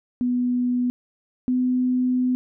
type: tone pair in turn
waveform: sine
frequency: 246.9 / 252.1 Hz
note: B3 / B3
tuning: 0 / +36 cents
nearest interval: unison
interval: 36 cents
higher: second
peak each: -19 / -18 dBFS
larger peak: second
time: 0.21-0.9 / 1.48-2.35 s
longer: second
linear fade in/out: 0 ms
effects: none